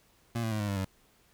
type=tone with pitch steps; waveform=25% pulse; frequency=116.54 / 111.99 / 107.61 / 103.41 / 99.37 / 95.48 Hz; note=A#2 / A2 / A2 / G#2 / G2 / G2; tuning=0 / +31 / -38 / -7 / +24 / -45 cents; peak=-26 dBFS; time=0.35-0.848 s; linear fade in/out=5 ms; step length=83 ms; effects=pink hiss -65 dBFS RMS until 1.33 s